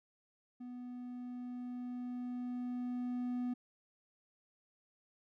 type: tone with level ramp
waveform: triangle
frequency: 246.9 Hz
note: B3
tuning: in tune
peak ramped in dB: -42 to -32 dBFS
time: 0.6-3.54 s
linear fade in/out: 10 ms
effects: none